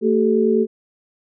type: tone cluster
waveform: sine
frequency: 225.2 / 383.8 / 433.9 Hz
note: A3 / G4 / A4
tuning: +40 / -37 / -24 cents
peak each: -18 dBFS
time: 0.01-0.67 s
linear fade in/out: 50 ms
effects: none